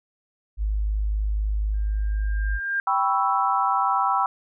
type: tone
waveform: sine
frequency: 52 Hz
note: G#1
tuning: 3 cents sharp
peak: -21 dBFS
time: 0.57-2.6 s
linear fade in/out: 50 ms
type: tone with exponential growth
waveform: sine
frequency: 1600 Hz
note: G6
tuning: 35 cents sharp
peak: -20 dBFS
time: 1.74-2.8 s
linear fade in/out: 1 ms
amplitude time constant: 230 ms
type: chord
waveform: sine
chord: C# half-diminished seventh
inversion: second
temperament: equal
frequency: 784 / 987.8 / 1108.7 / 1318.5 Hz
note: G5 / B5 / C#6 / E6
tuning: 0 / 0 / 0 / 0 cents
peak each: -24 / -24 / -27 / -24 dBFS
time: 2.87-4.26 s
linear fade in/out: 2 ms
effects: none